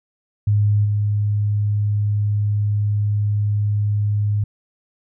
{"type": "tone with level steps", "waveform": "sine", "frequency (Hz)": 103.83, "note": "G#2", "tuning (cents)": 0, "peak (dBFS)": [-13, -16], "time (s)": [0.47, 4.44], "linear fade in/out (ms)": 5, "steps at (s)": 0.84, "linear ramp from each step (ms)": 20, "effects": []}